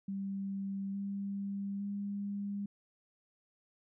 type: tone with pitch steps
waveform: sine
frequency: 196 / 198.74 / 201.5 Hz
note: G3 / G3 / G3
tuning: 0 / +24 / +48 cents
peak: -35 dBFS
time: 0.08-2.66 s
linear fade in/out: 5 ms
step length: 860 ms
effects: none